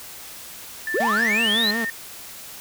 sine tone with pitch glide, 1768 to 1826.1 Hz, A6 to A#6, +8 to -36 cents, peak -24 dBFS, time 0.87-1.9 s, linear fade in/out 2 ms, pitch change +56 cents, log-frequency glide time 1.22-1.73 s
triangle linear sweep, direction up, 309.8 to 4186 Hz, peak -18 dBFS, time 0.94-1.71 s, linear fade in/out 5 ms
sawtooth tone with vibrato, 220 Hz, A3, in tune, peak -21 dBFS, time 1-1.85 s, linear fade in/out 5 ms, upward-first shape sine, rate 5.4 Hz, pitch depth 110 cents each way
effects white hiss -39 dBFS RMS until 2.6 s

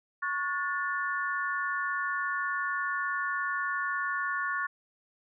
sine chord, F# minor, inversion second, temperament equal with one note detuned, 1108.7 / 1445.3 / 1760 Hz, C#6 / F#6 / A6, 0 / -41 / 0 cents, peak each -33 dBFS, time 0.22-4.67 s, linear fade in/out 10 ms, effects none

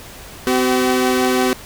sawtooth tone pair together, 255.4 / 380.2 Hz, C4 / F#4, -42 / +47 cents, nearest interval perfect fifth, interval 689 cents, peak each -13 dBFS, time 0.47-1.53 s, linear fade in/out 0 ms, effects pink hiss -37 dBFS RMS until 1.65 s

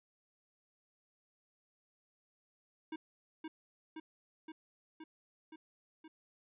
square tone with echo, 317.1 Hz, D#4, 33 cents sharp, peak -40 dBFS, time 2.92-2.96 s, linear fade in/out 5 ms, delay 520 ms, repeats 6, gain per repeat -2 dB, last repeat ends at 6.08 s, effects resampled to 8000 Hz

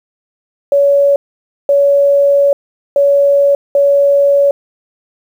sine tone bursts at uneven times, 564 Hz, C#5, 30 cents sharp, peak -6 dBFS, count 4, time 0.72-1.16 / 1.69-2.53 / 2.96-3.55 / 3.75-4.51 s, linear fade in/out 2 ms, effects 7-bit

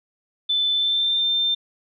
sine tone with pitch glide, 3520 to 3600 Hz, A7 to A7, 0 to +39 cents, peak -18 dBFS, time 0.49-1.55 s, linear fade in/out 10 ms, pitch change +39 cents, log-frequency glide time 0.73-1.24 s, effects none

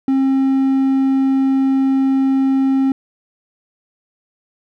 triangle tone, 268 Hz, C4, 42 cents sharp, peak -10 dBFS, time 0.08-2.92 s, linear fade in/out 2 ms, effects none

